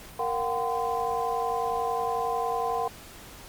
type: tone cluster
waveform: sine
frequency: 464.9 / 718 / 769 / 1027 Hz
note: A#4 / F5 / G5 / C6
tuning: -5 / +48 / -33 / -33 cents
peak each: -31 dBFS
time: 0.19-2.88 s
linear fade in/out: 5 ms
effects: pink hiss -46 dBFS RMS until 3.48 s + Opus 48 kbps